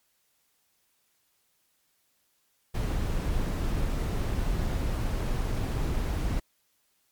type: noise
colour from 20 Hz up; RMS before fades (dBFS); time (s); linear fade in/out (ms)
brown; -28; 2.74-6.4; 10
effects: white hiss -71 dBFS RMS until 7.11 s + MP3 96 kbps